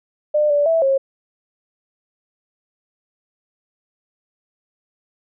sine tone with pitch steps, 600 / 581 / 656 / 541 Hz, D5 / D5 / E5 / C#5, +37 / -19 / -9 / -42 cents, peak -13 dBFS, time 0.34-0.98 s, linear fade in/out 10 ms, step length 160 ms, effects none

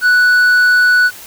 sine tone with tanh clipping, 1480 Hz, F#6, in tune, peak -8 dBFS, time 0.01-1.11 s, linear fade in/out 50 ms, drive 5 dB, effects white hiss -34 dBFS RMS until 1.26 s

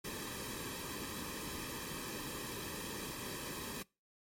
pink noise with comb filter, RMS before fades -43 dBFS, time 0.04-3.83 s, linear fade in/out 10 ms, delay 1.4 ms, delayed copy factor -0.75, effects noise-tail reverb RT60 0.3 s tail -25 dB re dry + MP3 64 kbps

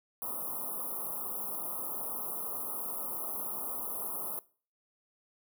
white band-stop noise, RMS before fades -37 dBFS, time 0.22-4.39 s, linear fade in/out 0 ms, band 1300 to 10000 Hz, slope 96 dB/octave, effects noise-tail reverb RT60 0.4 s tail -20 dB re dry + high-pass 200 Hz 12 dB/octave

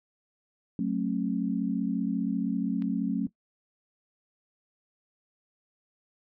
sine chord, F# minor, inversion none, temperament equal with one note detuned, 185 / 220 / 270.7 Hz, F#3 / A3 / C#4, 0 / 0 / -41 cents, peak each -30 dBFS, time 0.79-3.27 s, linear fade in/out 2 ms
click, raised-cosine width 0.3 ms, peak -32 dBFS, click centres 2.822 s
effects noise-tail reverb RT60 0.1 s tail -17 dB re dry

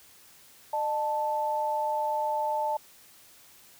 sine tone pair together, 607.7 / 880 Hz, D#5 / A5, -41 / 0 cents, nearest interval tritone, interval 641 cents, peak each -31 / -27 dBFS, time 0.73-2.77 s, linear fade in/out 5 ms, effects white hiss -55 dBFS RMS until 3.79 s

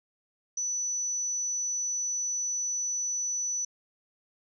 sine tone, 5960 Hz, F#8, 12 cents sharp, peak -28 dBFS, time 0.57-3.65 s, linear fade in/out 5 ms, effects none

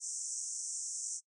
pink band-pass noise, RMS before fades -40 dBFS, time 0-1.21 s, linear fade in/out 50 ms, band 5700 to 8800 Hz, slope 96 dB/octave, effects noise-tail reverb RT60 0.1 s tail -21 dB re dry

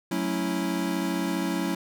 square chord, F# minor seventh, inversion none, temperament equal, 185 / 220 / 277.2 / 329.6 Hz, F#3 / A3 / C#4 / E4, 0 / 0 / 0 / 0 cents, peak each -31 / -35 / -32 / -31 dBFS, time 0.11-1.75 s, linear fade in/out 5 ms, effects none

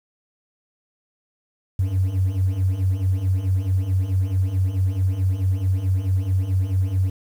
triangle beating tone pair, 91.4 / 96 Hz, F#2 / G2, -21 / -36 cents, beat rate 4.6 Hz, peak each -20 / -16 dBFS, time 1.79-7.1 s, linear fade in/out 5 ms, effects tanh soft clip ceiling -14 dBFS + 8-bit

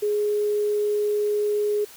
sine tone with quantisation, 417.1 Hz, G#4, 7 cents sharp, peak -20 dBFS, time 0.02-1.85 s, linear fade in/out 10 ms, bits 8, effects white hiss -46 dBFS RMS until 1.96 s

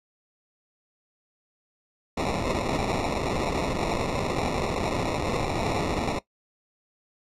white noise with sample-and-hold, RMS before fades -27 dBFS, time 2.17-6.19 s, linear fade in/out 5 ms, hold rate 1575 Hz, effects noise-tail reverb RT60 0.1 s tail -18 dB re dry + low-pass 7000 Hz 12 dB/octave

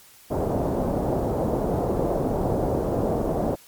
white low-pass noise, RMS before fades -24 dBFS, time 0.3-3.56 s, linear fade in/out 20 ms, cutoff 670 Hz, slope 24 dB/octave, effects white hiss -51 dBFS RMS until 3.67 s + MP3 96 kbps

